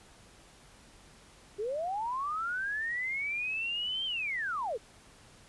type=linear two-way sweep; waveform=sine; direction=up then down; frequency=388.8 to 3170 to 388.8 Hz; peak=-31 dBFS; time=1.58-4.78 s; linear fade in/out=20 ms; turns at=4.05 s; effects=pink hiss -57 dBFS RMS until 5.48 s + resampled to 24000 Hz